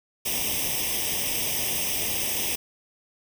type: noise with comb filter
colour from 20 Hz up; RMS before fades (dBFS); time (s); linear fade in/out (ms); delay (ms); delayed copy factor
white; -27; 0.25-2.56; 10; 0.35; +0.95
effects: none